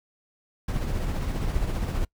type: noise with tremolo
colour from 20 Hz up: brown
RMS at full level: -25 dBFS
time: 0.68-2.05 s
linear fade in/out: 5 ms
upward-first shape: triangle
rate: 15 Hz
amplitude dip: 45%
effects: noise-tail reverb RT60 0.1 s tail -24 dB re dry